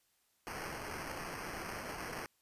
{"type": "noise with sample-and-hold", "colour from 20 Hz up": "white", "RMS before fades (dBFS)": -43, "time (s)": [0.47, 2.26], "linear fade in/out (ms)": 0, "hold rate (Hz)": 3675, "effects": ["white hiss -75 dBFS RMS until 2.41 s", "resampled to 32000 Hz"]}